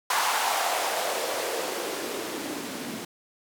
blue noise with band-pass filter sweep, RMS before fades -29 dBFS, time 0.1-3.05 s, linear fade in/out 5 ms, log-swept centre 970 to 220 Hz, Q 2.7, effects none

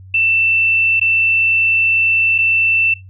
sine tone with dropouts, 2671 Hz, E7, 22 cents sharp, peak -11 dBFS, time 0.14-2.94 s, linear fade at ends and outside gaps 5 ms, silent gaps 0.998-1.013 / 2.381-2.385 s, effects noise-tail reverb RT60 0.2 s tail -20 dB re dry + added 94 Hz sine -35 dBFS peak until 3.09 s

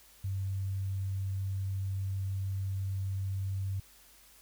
sine tone, 96.7 Hz, G2, 23 cents flat, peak -31 dBFS, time 0.24-3.8 s, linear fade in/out 5 ms, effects added 50 Hz sine -66 dBFS peak until 4.41 s + white hiss -59 dBFS RMS until 4.41 s

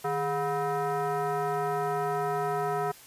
sine tone with frequency modulation, 155.56 Hz, D#3, in tune, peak -26 dBFS, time 0.04-2.92 s, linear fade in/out 10 ms, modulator 568 Hz, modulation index 1.9, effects white hiss -51 dBFS RMS until 3.06 s + resampled to 32000 Hz

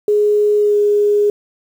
sine tone with pitch glide, 417.3 to 413.5 Hz, G#4 to G#4, +8 to -8 cents, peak -10 dBFS, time 0.08-1.3 s, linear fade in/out 2 ms, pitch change -16 cents, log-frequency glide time 0.57-0.77 s, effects 7-bit

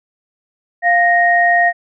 sine tone pair together, 698.5 / 1864.8 Hz, F5 / A#6, 0 / 0 cents, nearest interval octave + perfect fourth, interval 1700 cents, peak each -12 dBFS, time 0.82-1.73 s, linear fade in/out 50 ms, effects none

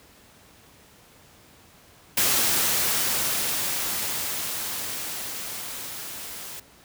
white noise with level ramp, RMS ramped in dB -21 to -38 dBFS, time 2.17-6.6 s, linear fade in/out 5 ms, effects pink hiss -53 dBFS RMS until 6.84 s + high-pass 60 Hz 12 dB/octave

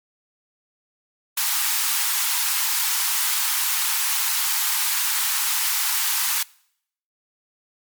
white high-pass noise, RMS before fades -22 dBFS, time 1.37-6.43 s, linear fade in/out 5 ms, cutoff 800 Hz, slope 96 dB/octave, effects noise-tail reverb RT60 0.7 s tail -24 dB re dry + MP3 96 kbps

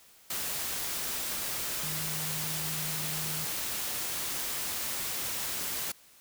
sine tone in noise, 155.56 Hz, D#3, in tune, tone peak -39 dBFS, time 1.83-3.45 s, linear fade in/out 5 ms, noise white, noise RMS -34 dBFS, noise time 0.3-5.92 s, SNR -8 dB, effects white hiss -58 dBFS RMS until 6.2 s

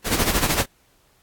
pink noise with tremolo, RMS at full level -18 dBFS, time 0.04-0.66 s, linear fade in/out 50 ms, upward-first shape sine, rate 13 Hz, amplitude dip 65%, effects pink hiss -60 dBFS RMS until 1.22 s + AAC 64 kbps

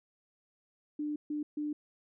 sine tone bursts at uneven times, 298.1 Hz, D4, 26 cents sharp, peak -32 dBFS, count 3, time 0.99-1.16 / 1.3-1.43 / 1.57-1.73 s, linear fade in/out 5 ms, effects none

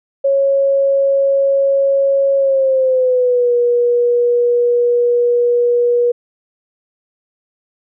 sine tone with pitch glide, 550 to 481.6 Hz, C#5 to B4, -14 to -44 cents, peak -10 dBFS, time 0.24-6.12 s, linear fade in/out 10 ms, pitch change -230 cents, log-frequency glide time 2.37-3.54 s, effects none

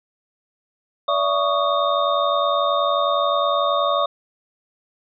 sine tone cluster, 578 / 669 / 1120 / 1228 / 3666 Hz, D5 / E5 / C#6 / D#6 / A#7, -28 / +25 / +18 / -23 / -30 cents, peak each -22 / -24 / -21 / -25 / -28 dBFS, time 1.08-4.06 s, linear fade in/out 5 ms, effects none

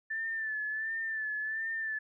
sine tone with vibrato, 1760 Hz, A6, in tune, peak -32 dBFS, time 0.1-1.99 s, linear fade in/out 10 ms, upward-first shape sine, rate 1.4 Hz, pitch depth 47 cents each way, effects none

